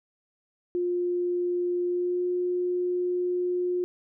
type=tone with pitch glide; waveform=sine; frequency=353.9 to 358 Hz; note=F4 to F4; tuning=+23 to +43 cents; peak=-24 dBFS; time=0.75-3.84 s; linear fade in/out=0 ms; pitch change=+20 cents; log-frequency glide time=1.86-2.25 s; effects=none